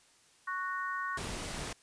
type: harmonic tone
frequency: 370 Hz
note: F#4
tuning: in tune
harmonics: 3 / 4 / 5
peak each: -36 / -38 / -40 dBFS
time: 0.47-1.18 s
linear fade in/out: 10 ms
type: noise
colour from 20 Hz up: pink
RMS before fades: -39 dBFS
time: 1.17-1.73 s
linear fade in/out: 5 ms
effects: white hiss -64 dBFS RMS until 1.82 s + resampled to 22050 Hz